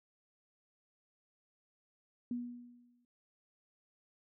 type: tone with exponential decay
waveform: sine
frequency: 242.4 Hz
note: B3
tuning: 32 cents flat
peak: -33 dBFS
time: 2.31-3.05 s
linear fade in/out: 2 ms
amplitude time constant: 160 ms
effects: none